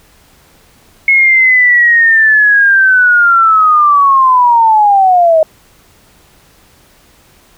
sine linear sweep, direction down, 2183 to 622.3 Hz, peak -4 dBFS, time 1.08-5.43 s, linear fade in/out 2 ms, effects pink hiss -46 dBFS RMS until 7.57 s

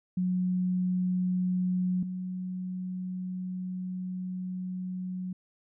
sine tone pair in turn, 182.4 / 183.67 Hz, F#3 / F#3, -24 / -12 cents, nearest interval unison, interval 12 cents, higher second, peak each -25 / -32 dBFS, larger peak first, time 0.17-2.03 / 2.03-5.33 s, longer second, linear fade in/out 5 ms, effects none

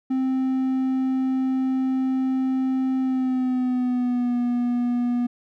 triangle tone with pitch glide, 261.6 to 242.7 Hz, C4 to B3, 0 to -30 cents, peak -18 dBFS, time 0.1-5.27 s, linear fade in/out 10 ms, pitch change -130 cents, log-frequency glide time 3-4.37 s, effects none

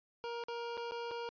25% pulse tone with dropouts, 470.5 Hz, A#4, 16 cents sharp, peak -35 dBFS, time 0.24-1.29 s, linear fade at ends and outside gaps 0 ms, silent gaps 0.438-0.484 / 0.77-0.776 / 0.911-0.92 / 1.11-1.114 s, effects resampled to 11025 Hz

